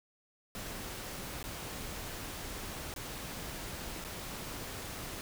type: noise with dropouts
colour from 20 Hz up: pink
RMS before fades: -42 dBFS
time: 0.55-5.21 s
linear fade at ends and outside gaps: 0 ms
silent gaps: 1.428-1.44 / 2.939-2.962 / 4.041-4.048 s
effects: none